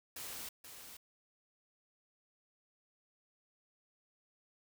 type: noise with echo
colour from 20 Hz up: white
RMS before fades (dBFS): -45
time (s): 0.16-0.49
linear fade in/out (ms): 5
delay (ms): 480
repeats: 1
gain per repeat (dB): -7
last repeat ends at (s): 0.97
effects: none